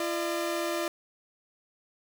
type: tone pair together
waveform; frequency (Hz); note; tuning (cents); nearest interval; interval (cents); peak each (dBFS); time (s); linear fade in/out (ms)
sawtooth; 340 / 603.2; F4 / D5; -46 / +46; minor seventh; 992; -27 / -28; 0-0.88; 2
effects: 10-bit